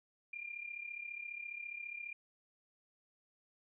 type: tone with amplitude modulation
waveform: sine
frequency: 2397 Hz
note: D7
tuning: 35 cents sharp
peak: -39 dBFS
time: 0.33-2.13 s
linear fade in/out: 5 ms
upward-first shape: sine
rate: 34.7 Hz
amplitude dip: 75%
effects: none